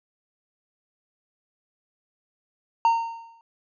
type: tone with exponential decay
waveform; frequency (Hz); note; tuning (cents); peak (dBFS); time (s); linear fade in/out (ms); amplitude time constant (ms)
triangle; 919; A#5; -25; -12; 2.85-3.41; 1; 120
effects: resampled to 16000 Hz